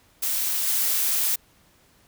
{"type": "noise with level steps", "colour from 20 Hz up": "blue", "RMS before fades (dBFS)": [-25, -23], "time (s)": [0.22, 1.36], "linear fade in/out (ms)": 10, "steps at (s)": 0.67, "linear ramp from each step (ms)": 2, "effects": ["pink hiss -59 dBFS RMS until 2.07 s"]}